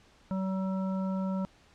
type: harmonic tone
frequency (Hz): 190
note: F#3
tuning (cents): +46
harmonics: 1 / 3 / 5 / 7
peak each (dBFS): -29 / -39 / -43 / -46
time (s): 0.31-1.45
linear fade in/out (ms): 0
effects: pink hiss -61 dBFS RMS until 1.74 s + low-pass 6000 Hz 12 dB/octave